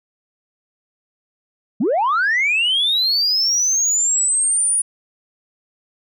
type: linear sweep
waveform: sine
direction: up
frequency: 177.3 to 9740 Hz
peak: -13 dBFS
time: 1.8-4.82 s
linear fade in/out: 10 ms
effects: tanh soft clip ceiling -12 dBFS